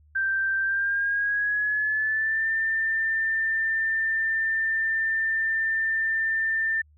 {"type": "tone with pitch glide", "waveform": "sine", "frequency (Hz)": [1568, 1790.8], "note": ["G6", "A6"], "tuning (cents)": [0, 30], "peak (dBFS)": -22, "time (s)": [0.15, 6.82], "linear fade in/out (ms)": 10, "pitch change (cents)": 230, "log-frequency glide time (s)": [0.6, 2.47], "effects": ["added 75 Hz sine -54 dBFS peak until 6.97 s"]}